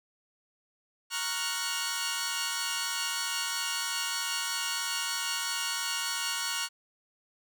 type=chord; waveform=10% pulse; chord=Gb major seventh; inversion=first; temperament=equal; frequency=932.3 / 1108.7 / 1396.9 / 1480 Hz; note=Bb5 / Db6 / F6 / Gb6; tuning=0 / 0 / 0 / 0 cents; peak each=-29 / -28 / -28 / -26 dBFS; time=1.1-6.69 s; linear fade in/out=50 ms; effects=none